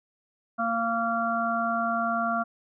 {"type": "harmonic tone", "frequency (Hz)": 230.2, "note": "A#3", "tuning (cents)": -22, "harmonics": [1, 3, 5, 6], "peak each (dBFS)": [-31, -28, -31, -29], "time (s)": [0.58, 2.44], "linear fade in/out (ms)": 20, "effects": []}